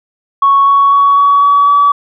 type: tone with pitch steps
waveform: sine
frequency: 1108.7 / 1115.8 / 1122.9 / 1130 / 1137.2 / 1144.5 Hz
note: C#6 / C#6 / C#6 / C#6 / C#6 / D6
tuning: 0 / +11 / +22 / +33 / +44 / -45 cents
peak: -4 dBFS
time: 0.42-1.92 s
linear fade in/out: 5 ms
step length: 250 ms
effects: tanh soft clip ceiling 0 dBFS